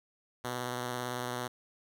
5% pulse tone with vibrato, 123.47 Hz, B2, in tune, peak -23 dBFS, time 0.44-1.48 s, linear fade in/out 10 ms, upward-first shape sine, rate 18 Hz, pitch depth 23 cents each way, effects none

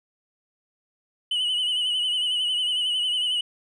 sine tone with vibrato, 2970 Hz, F#7, 6 cents sharp, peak -19 dBFS, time 1.31-3.41 s, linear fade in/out 5 ms, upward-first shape sine, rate 11 Hz, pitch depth 54 cents each way, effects tanh soft clip ceiling -21 dBFS

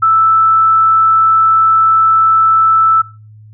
sine tone, 1318.5 Hz, E6, in tune, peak -6 dBFS, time 0.02-3.02 s, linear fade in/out 10 ms, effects noise-tail reverb RT60 0.3 s tail -18 dB re dry + added 107 Hz sine -35 dBFS peak until 3.53 s

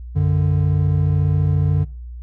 triangle tone pair together, 92.5 / 146.83 Hz, F#2 / D3, 0 / 0 cents, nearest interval minor sixth, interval 800 cents, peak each -15 dBFS, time 0.15-1.85 s, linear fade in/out 20 ms, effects noise-tail reverb RT60 0.5 s tail -25 dB re dry + added 60 Hz sine -30 dBFS peak until 2.22 s

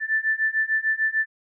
sine beating tone pair, 1760 / 1766.7 Hz, A6 / A6, 0 / +7 cents, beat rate 6.7 Hz, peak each -24 / -23 dBFS, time 0-1.26 s, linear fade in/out 50 ms, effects none

